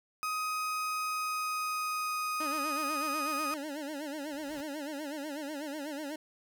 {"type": "tone with pitch glide", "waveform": "35% pulse", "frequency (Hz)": [1255, 1246.3], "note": ["D#6", "D#6"], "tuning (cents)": [15, 2], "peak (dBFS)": -30, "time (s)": [0.23, 3.54], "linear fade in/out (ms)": 0, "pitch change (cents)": -13, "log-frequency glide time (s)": [1.12, 2.37]}
{"type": "tone with vibrato", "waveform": "25% pulse", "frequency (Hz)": 293.7, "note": "D4", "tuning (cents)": 0, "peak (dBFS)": -33, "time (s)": [2.4, 6.16], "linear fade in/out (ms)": 5, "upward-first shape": "sine", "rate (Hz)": 8.1, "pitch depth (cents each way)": 120}
{"type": "noise with exponential growth", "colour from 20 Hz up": "pink", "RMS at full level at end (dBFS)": -49, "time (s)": [4.05, 4.61], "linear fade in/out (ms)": 2, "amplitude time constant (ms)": 120}
{"effects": []}